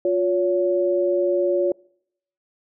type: tone pair together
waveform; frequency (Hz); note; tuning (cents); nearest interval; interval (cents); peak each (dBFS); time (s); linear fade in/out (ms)
sine; 354.8 / 564.3; F4 / C#5; +27 / +31; minor sixth; 804; -20; 0.05-1.72; 2
effects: noise-tail reverb RT60 0.7 s tail -26 dB re dry